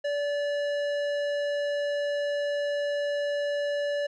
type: tone with tanh clipping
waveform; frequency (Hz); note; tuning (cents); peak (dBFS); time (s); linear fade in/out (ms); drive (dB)
sine; 578; D5; -28; -28; 0.04-4.07; 10; 15
effects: none